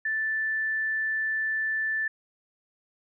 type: tone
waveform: sine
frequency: 1760 Hz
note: A6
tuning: in tune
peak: -25 dBFS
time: 0.05-2.08 s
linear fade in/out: 5 ms
effects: none